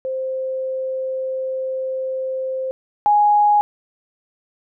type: tone pair in turn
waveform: sine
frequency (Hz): 523.3 / 830.7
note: C5 / G#5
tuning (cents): 0 / 0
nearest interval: minor sixth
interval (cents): 800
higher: second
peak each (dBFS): -21 / -11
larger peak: second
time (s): 0.05-2.71 / 3.06-3.61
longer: first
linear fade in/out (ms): 0
effects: none